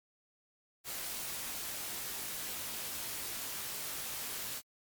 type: noise with comb filter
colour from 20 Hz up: white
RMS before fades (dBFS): -40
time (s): 0.84-4.62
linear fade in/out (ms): 50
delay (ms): 19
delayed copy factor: -0.5
effects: MP3 96 kbps